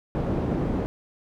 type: low-pass noise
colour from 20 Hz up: white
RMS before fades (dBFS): -26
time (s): 0.15-0.86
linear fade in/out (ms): 0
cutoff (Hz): 340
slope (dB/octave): 12
effects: none